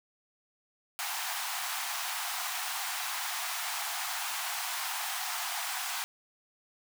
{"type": "high-pass noise", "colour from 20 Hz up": "pink", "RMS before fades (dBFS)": -35, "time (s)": [0.99, 6.04], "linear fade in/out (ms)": 0, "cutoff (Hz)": 700, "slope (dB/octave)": 96, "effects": []}